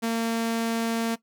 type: tone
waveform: sawtooth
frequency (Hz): 228.5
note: A#3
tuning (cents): -34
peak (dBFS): -20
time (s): 0.02-1.16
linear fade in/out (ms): 20
effects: noise-tail reverb RT60 0.1 s tail -17 dB re dry